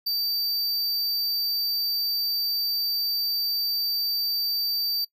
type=tone; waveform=square; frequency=4642 Hz; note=D8; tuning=21 cents flat; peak=-24 dBFS; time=0.06-5.05 s; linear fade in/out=10 ms; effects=noise-tail reverb RT60 0.1 s tail -21 dB re dry